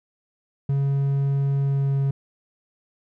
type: tone with pitch glide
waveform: triangle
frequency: 138.8 to 137.68 Hz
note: C#3 to C#3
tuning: +3 to -11 cents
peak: -17 dBFS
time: 0.69-2.11 s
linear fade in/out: 5 ms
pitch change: -14 cents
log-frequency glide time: 1.61-2 s
effects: none